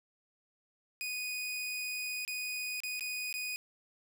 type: tone with dropouts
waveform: sawtooth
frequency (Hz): 2482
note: D#7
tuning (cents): -5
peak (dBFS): -32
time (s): 1.01-3.56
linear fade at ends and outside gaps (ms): 0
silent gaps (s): 2.25-2.278 / 2.803-2.835 / 2.995-3.008 / 3.327-3.34
effects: none